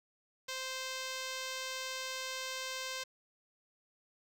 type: tone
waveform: 5% pulse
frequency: 521 Hz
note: C5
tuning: 7 cents flat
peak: -26 dBFS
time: 0.48-3.04 s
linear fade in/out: 10 ms
effects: low-pass 12000 Hz 12 dB/octave + 10-bit